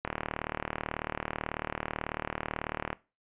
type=click train; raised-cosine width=0.5 ms; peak=-16 dBFS; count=111; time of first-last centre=0.05-2.93 s; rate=38.2 Hz; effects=noise-tail reverb RT60 0.3 s tail -20 dB re dry + resampled to 8000 Hz